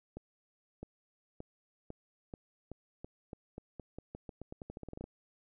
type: accelerating click train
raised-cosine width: 2 ms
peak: -30 dBFS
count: 24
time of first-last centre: 0.17-5.041 s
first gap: 660 ms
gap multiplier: 0.87
effects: none